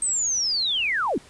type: linear sweep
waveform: sine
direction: down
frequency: 8372 to 197.3 Hz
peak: -21 dBFS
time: 0.02-1.18 s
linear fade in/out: 2 ms
effects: pink hiss -50 dBFS RMS until 1.29 s + resampled to 24000 Hz